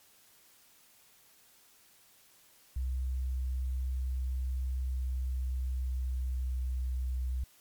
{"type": "tone with pitch glide", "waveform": "sine", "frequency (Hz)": [64.2, 63.28], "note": ["C2", "B1"], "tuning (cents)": [-32, 43], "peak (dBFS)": -30, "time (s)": [2.76, 7.44], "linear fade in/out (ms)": 5, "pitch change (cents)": -25, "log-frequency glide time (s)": [4.95, 6.91], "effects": ["white hiss -62 dBFS RMS until 7.6 s", "MP3 96 kbps"]}